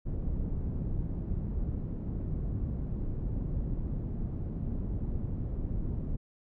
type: low-pass noise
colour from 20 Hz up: pink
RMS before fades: -33 dBFS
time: 0.05-6.17 s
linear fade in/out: 20 ms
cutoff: 210 Hz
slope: 12 dB/octave
effects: none